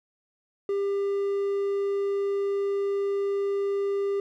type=tone; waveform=triangle; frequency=398.7 Hz; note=G4; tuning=29 cents sharp; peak=-22 dBFS; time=0.69-4.2 s; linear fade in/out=2 ms; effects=none